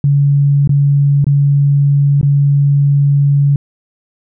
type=tone with dropouts; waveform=sine; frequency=141.8 Hz; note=C#3; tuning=40 cents sharp; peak=-7 dBFS; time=0.04-3.56 s; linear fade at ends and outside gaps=2 ms; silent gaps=0.675-0.693 / 1.244-1.267 / 2.213-2.229 s; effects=none